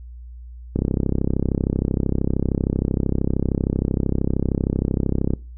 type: click train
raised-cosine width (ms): 3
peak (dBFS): -7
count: 152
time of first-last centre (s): 0.76-5.336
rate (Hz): 33
effects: noise-tail reverb RT60 0.3 s tail -22 dB re dry + added 60 Hz sine -35 dBFS peak until 5.57 s